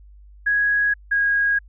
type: tone pair in turn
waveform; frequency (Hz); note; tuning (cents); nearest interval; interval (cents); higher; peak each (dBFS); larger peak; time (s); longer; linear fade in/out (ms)
sine; 1661.2 / 1641.2; G#6 / G#6; 0 / -21; unison; 21; first; -16; neither; 0.46-0.94 / 1.11-1.59; neither; 10
effects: added 50 Hz sine -43 dBFS peak until 1.68 s